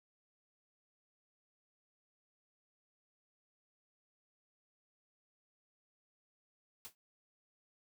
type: noise with exponential decay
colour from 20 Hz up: white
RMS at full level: -43 dBFS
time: 6.85-6.95 s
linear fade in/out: 0 ms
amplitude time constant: 20 ms
effects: none